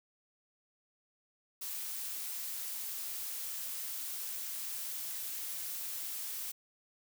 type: noise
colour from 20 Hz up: blue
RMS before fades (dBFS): -40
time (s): 1.61-6.52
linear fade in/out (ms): 10
effects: none